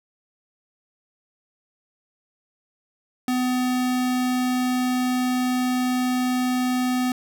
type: tone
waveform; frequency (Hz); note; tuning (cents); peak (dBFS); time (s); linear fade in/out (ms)
square; 251.8; B3; +34; -21; 3.28-7.12; 2
effects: none